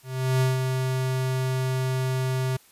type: tone with ADSR envelope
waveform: square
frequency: 130 Hz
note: C3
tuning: 11 cents flat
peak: -19 dBFS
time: 0.03-2.57 s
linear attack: 380 ms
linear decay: 160 ms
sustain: -5 dB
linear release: 9 ms
effects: white hiss -56 dBFS RMS until 2.71 s + resampled to 32000 Hz